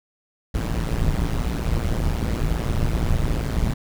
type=noise with amplitude modulation; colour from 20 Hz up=brown; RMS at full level=-18 dBFS; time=0.54-3.74 s; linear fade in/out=10 ms; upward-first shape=sine; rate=115 Hz; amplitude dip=95%; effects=none